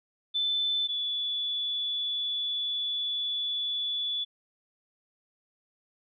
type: tone pair in turn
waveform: sine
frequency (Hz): 3520 / 3442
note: A7 / A7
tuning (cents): 0 / -39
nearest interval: unison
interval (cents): 39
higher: first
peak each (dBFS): -25 / -28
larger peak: first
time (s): 0.34-0.88 / 0.88-4.25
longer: second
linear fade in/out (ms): 20
effects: none